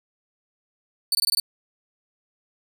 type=tone bursts; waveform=sawtooth; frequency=4494 Hz; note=C#8; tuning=23 cents sharp; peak=-16 dBFS; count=6; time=1.12-1.4 s; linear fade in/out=2 ms; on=30 ms; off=20 ms; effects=none